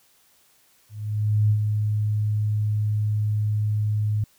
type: tone with ADSR envelope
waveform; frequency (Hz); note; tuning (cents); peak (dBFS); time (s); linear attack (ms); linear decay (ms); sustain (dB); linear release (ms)
sine; 105.9; G#2; +34; -15; 0.89-4.24; 610; 77; -5; 3
effects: white hiss -60 dBFS RMS until 4.38 s